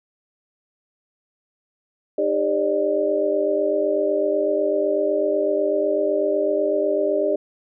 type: tone cluster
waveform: sine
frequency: 306.9 / 399.8 / 554 / 602 Hz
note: D#4 / G4 / C#5 / D5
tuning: -24 / +34 / -1 / +43 cents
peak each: -27 / -22 / -27 / -21 dBFS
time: 2.18-7.36 s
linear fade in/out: 5 ms
effects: none